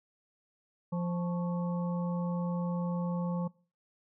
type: harmonic tone with a mistuned harmonic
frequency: 174.61 Hz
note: F3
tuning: in tune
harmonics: 1 / 3 / 5 / 6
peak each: -30 / -40 / -44 / -46 dBFS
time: 0.92-3.48 s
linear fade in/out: 10 ms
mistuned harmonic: 6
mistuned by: +92 cents
effects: noise-tail reverb RT60 0.4 s tail -23 dB re dry